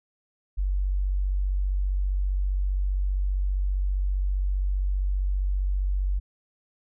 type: tone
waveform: sine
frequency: 47.57 Hz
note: F#1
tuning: 49 cents sharp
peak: -22 dBFS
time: 0.57-6.2 s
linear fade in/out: 20 ms
effects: none